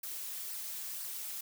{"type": "noise with flanger", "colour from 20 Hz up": "blue", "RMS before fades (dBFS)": -41, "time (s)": [0.03, 1.41], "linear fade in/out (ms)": 5, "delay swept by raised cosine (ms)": [0.28, 4.38], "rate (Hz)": 2, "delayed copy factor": -0.5, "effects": []}